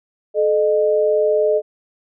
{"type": "tone pair together", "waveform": "sine", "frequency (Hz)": [432, 611], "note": ["A4", "D#5"], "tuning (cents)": [-32, -32], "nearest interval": "tritone", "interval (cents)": 600, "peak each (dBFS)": -16, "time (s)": [0.34, 1.62], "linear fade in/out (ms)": 50, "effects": []}